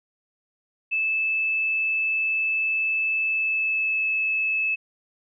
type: tone with pitch glide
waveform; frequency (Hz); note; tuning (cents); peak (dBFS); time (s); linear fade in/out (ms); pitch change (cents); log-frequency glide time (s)
sine; 2622 to 2604; E7 to E7; -10 to -22; -21; 0.91-4.76; 20; -12; 3.26-4.05
effects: none